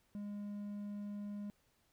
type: tone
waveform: triangle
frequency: 205.1 Hz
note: G#3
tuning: 21 cents flat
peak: -39 dBFS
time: 0.15-1.5 s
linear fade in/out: 0 ms
effects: pink hiss -75 dBFS RMS until 1.92 s